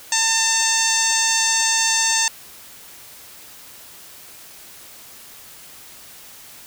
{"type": "harmonic tone", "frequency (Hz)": 898, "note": "A5", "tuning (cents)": 35, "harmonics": [1, 2, 3, 4, 5, 6, 7, 8, 9], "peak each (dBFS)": [-26, -24, -27, -27, -26, -27, -21, -25, -26], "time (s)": [0.12, 2.28], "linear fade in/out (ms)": 2, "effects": ["white hiss -42 dBFS RMS until 6.66 s"]}